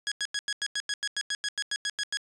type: tone bursts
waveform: 15% pulse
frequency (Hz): 1664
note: G#6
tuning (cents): +3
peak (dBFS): -21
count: 16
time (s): 0.07-2.171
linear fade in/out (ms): 0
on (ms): 46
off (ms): 91
effects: resampled to 22050 Hz